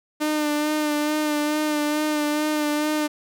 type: tone with vibrato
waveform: sawtooth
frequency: 300.9 Hz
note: D4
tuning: 42 cents sharp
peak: -17 dBFS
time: 0.2-3.08 s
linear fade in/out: 20 ms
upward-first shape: sine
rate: 2.3 Hz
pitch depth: 27 cents each way
effects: none